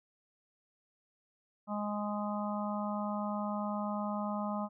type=harmonic tone; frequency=207.7 Hz; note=G#3; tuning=in tune; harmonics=1 / 3 / 4 / 5 / 6; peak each=-35 / -40 / -41 / -42 / -43 dBFS; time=1.67-4.69 s; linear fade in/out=50 ms; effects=none